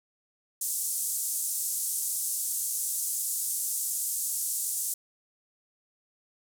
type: band-pass noise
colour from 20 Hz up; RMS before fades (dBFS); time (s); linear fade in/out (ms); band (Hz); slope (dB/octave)
pink; -31; 0.61-4.94; 5; 7500 to 13000; 24
effects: none